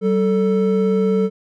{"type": "tone pair together", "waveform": "triangle", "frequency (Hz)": [191.9, 441.9], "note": ["G3", "A4"], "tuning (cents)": [-37, 7], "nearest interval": "octave + major second", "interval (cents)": 1444, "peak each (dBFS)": -15, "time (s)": [0.01, 1.3], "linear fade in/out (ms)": 50, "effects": []}